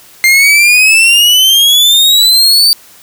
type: exponential sweep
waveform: 40% pulse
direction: up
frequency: 2093 to 4640 Hz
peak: -3 dBFS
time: 0.24-2.73 s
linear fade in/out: 0 ms
effects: white hiss -39 dBFS RMS until 3.02 s